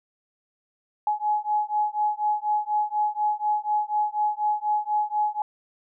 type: beating tone pair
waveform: sine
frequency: 841 / 845.1 Hz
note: G#5 / G#5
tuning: +22 / +30 cents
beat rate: 4.1 Hz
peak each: -25 dBFS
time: 1.07-5.42 s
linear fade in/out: 2 ms
effects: none